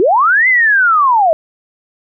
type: linear two-way sweep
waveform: sine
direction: up then down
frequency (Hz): 329.6 to 2087 to 613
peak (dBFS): -7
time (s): 0-1.33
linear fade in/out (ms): 0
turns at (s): 0.48
effects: none